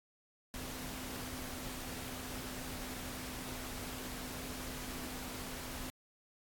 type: tone in noise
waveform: sine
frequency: 254.5 Hz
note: C4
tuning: 48 cents flat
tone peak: -48 dBFS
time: 0.54-5.9 s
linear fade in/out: 0 ms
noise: pink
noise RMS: -44 dBFS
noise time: 0.54-5.9 s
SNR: -7 dB
effects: AAC 64 kbps